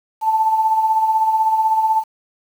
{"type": "tone with tremolo", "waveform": "sine", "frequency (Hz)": 880, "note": "A5", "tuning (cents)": 0, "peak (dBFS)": -11, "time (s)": [0.21, 2.04], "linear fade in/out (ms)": 50, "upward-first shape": "sine", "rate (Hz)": 16, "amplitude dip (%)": 50, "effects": ["7-bit"]}